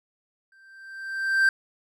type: tone with exponential growth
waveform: triangle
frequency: 1568 Hz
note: G6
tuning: in tune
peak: -13 dBFS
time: 0.52-1.49 s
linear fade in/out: 2 ms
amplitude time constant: 210 ms
effects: none